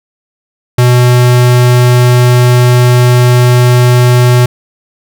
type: tone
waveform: square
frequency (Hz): 123.47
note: B2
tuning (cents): 0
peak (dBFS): -4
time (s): 0.78-4.46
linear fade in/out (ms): 5
effects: none